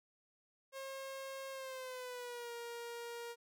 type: tone with pitch glide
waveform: sawtooth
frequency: 538 to 471.1 Hz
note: C5 to A#4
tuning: +48 to +18 cents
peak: -40 dBFS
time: 0.72-3.36 s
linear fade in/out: 50 ms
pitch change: -230 cents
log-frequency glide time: 1.51-2.52 s
effects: none